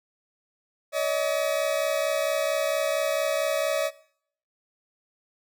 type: tone pair together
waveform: 40% pulse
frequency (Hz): 570 / 634.4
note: C#5 / D#5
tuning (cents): +48 / +33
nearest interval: major second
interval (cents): 185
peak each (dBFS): -26 / -26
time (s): 0.92-3.91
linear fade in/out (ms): 50
effects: noise-tail reverb RT60 0.6 s tail -19 dB re dry